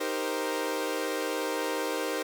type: chord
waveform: sawtooth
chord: C minor seventh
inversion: first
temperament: equal with one note detuned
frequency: 311.1 / 390.2 / 466.2 / 523.3 Hz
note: Eb4 / G4 / Bb4 / C5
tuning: 0 / -8 / 0 / 0 cents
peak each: -31 / -32 / -30 / -30 dBFS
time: 0-2.23 s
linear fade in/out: 10 ms
effects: none